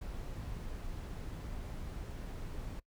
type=noise; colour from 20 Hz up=brown; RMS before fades=-42 dBFS; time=0.01-2.8 s; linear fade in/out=10 ms; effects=noise-tail reverb RT60 0.1 s tail -22 dB re dry